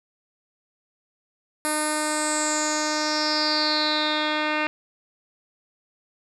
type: tone with low-pass filter sweep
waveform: 10% pulse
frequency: 304.6 Hz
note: D#4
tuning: 37 cents flat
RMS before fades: -24 dBFS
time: 1.65-4.67 s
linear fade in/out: 0 ms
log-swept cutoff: 11000 to 2800 Hz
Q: 7.6
effects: none